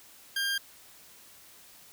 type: tone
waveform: 20% pulse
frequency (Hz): 1602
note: G6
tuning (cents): +37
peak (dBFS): -23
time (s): 0.36-0.58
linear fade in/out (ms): 5
effects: white hiss -54 dBFS RMS until 1.92 s